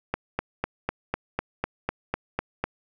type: click train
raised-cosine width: 0.5 ms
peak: -10 dBFS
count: 11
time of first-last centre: 0.14-2.64 s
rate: 4 Hz
effects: none